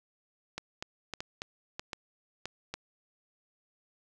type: clicks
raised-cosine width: 0.2 ms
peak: -19 dBFS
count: 9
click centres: 0.58 / 0.825 / 1.137 / 1.205 / 1.419 / 1.795 / 1.932 / 2.456 / 2.74 s
effects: none